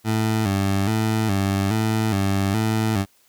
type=tone with vibrato; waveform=20% pulse; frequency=103.9 Hz; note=G#2; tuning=1 cent sharp; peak=-14 dBFS; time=0.04-3.06 s; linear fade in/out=50 ms; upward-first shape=square; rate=1.2 Hz; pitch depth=100 cents each way; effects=white hiss -59 dBFS RMS until 3.28 s